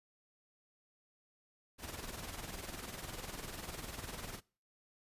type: noise with tremolo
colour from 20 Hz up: pink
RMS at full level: -42 dBFS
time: 1.78-4.41 s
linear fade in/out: 50 ms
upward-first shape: triangle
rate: 20 Hz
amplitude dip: 70%
effects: noise-tail reverb RT60 0.4 s tail -24 dB re dry + resampled to 32000 Hz